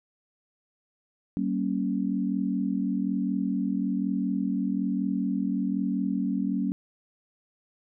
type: chord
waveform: sine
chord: G diminished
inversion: none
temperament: equal with one note detuned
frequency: 191.96 / 233.1 / 277.2 Hz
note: G3 / Bb3 / Db4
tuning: -36 / 0 / 0 cents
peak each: -28 / -30 / -29 dBFS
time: 1.37-6.72 s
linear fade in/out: 0 ms
effects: none